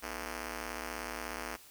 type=ring-modulated tone; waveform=5% pulse; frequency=187.4 Hz; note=F#3; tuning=22 cents sharp; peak=-24 dBFS; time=0.02-1.57 s; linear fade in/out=20 ms; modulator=132 Hz; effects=white hiss -56 dBFS RMS until 1.7 s